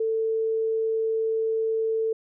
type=tone; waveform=sine; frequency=445.3 Hz; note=A4; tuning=21 cents sharp; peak=-22 dBFS; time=0-2.13 s; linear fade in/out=5 ms; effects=none